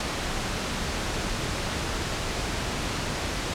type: noise with ADSR envelope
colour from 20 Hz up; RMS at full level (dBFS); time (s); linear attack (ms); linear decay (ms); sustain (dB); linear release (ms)
pink; -25; 0-3.54; 5; 11; -4; 5
effects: low-pass 7000 Hz 12 dB/octave